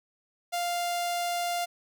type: tone with notch filter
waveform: sawtooth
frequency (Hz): 698.5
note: F5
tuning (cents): 0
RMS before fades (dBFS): -30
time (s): 0.52-1.66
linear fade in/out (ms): 20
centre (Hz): 1600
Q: 2
effects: none